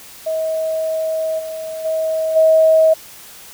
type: tone with level steps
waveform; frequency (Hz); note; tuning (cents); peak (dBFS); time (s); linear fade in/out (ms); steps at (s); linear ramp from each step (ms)
sine; 638; D#5; +43; -17 / -24 / -16 / -8; 0.26-2.94; 10; 1.38 / 1.84 / 2.35; 20
effects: white hiss -39 dBFS RMS until 3.53 s